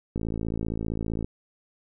click train, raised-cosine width 3 ms, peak -17 dBFS, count 61, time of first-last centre 0.16-1.245 s, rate 55.3 Hz, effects none

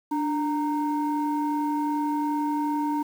sine tone pair together, 294.8 / 927 Hz, D4 / A#5, +7 / -10 cents, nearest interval octave + minor sixth, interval 1983 cents, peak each -24 / -26 dBFS, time 0.11-3.03 s, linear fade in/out 10 ms, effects tanh soft clip ceiling -18 dBFS + 8-bit

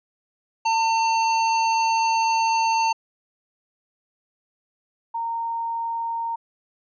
square / sine tone pair in turn, 902 / 922 Hz, A5 / A#5, +43 / -19 cents, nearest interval unison, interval 38 cents, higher second, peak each -19 / -24 dBFS, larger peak first, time 0.65-2.93 / 5.14-6.36 s, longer first, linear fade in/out 10 ms, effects resampled to 16000 Hz

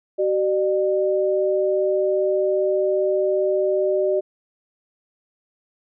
sine tone pair together, 380 / 602.5 Hz, F#4 / D5, +46 / +44 cents, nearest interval minor sixth, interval 798 cents, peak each -20 dBFS, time 0.18-4.21 s, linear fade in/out 20 ms, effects none

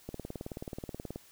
click train, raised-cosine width 2 ms, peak -25 dBFS, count 21, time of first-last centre 0.09-1.16 s, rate 18.7 Hz, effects white hiss -59 dBFS RMS until 1.31 s

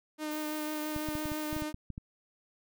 sawtooth tone with vibrato, 305.4 Hz, D#4, 32 cents flat, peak -30 dBFS, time 0.18-1.73 s, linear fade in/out 50 ms, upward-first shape triangle, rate 6 Hz, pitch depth 18 cents each way
violet noise, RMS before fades -45 dBFS, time 0.31-1.62 s, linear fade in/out 5 ms
clicks, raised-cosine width 5 ms, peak -27 dBFS, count 11, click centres 0.963 / 1.087 / 1.153 / 1.256 / 1.318 / 1.529 / 1.565 / 1.622 / 1.744 / 1.903 / 1.979 s
effects none

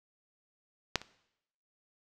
clicks, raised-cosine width 0.2 ms, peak -9 / -27 dBFS, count 2, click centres 0.957 / 1.016 s, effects noise-tail reverb RT60 0.8 s tail -20 dB re dry

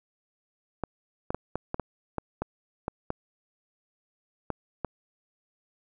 clicks, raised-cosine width 1 ms, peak -15 dBFS, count 12, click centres 0.837 / 1.305 / 1.346 / 1.556 / 1.744 / 1.797 / 2.183 / 2.42 / 2.881 / 3.104 / 4.503 / 4.847 s, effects none

